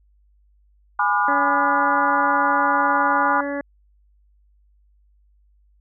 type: chord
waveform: sine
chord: G# diminished seventh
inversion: none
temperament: just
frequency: 830.6 / 996.7 / 1196.1 / 1435.3 Hz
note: G#5 / B5 / D6 / F6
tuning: 0 / +16 / +31 / +47 cents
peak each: -22 dBFS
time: 0.99-3.41 s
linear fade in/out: 5 ms
type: harmonic tone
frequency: 283.4 Hz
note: C#4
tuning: 38 cents sharp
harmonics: 1 / 2 / 3 / 4 / 5 / 6 / 7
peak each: -27 / -27 / -37 / -38 / -40 / -33 / -39 dBFS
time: 1.28-3.61 s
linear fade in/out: 2 ms
effects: added 50 Hz sine -55 dBFS peak until 5.8 s